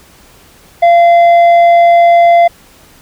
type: tone with tanh clipping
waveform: sine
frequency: 687 Hz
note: F5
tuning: 29 cents flat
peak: -4 dBFS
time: 0.82-2.48 s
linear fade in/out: 10 ms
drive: 6 dB
effects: pink hiss -42 dBFS RMS until 3.01 s